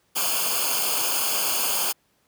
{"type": "noise with comb filter", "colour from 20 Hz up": "white", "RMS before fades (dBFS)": -24, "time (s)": [0.15, 1.93], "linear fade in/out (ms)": 20, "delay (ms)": 0.52, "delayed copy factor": -0.9, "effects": ["pink hiss -66 dBFS RMS until 2.27 s", "high-pass 80 Hz 12 dB/octave"]}